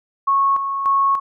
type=tone with tremolo; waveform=sine; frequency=1100 Hz; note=C#6; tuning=14 cents flat; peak=-13 dBFS; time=0.27-1.2 s; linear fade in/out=10 ms; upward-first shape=square; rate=1.7 Hz; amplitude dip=55%; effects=none